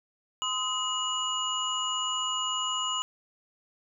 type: tone cluster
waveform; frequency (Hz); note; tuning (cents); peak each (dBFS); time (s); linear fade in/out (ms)
sine; 1028 / 1263 / 2901 / 7000; C6 / D#6 / F#7 / A8; -31 / +26 / -35 / -10; -34 / -35 / -30 / -36; 0.42-3.02; 0
effects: none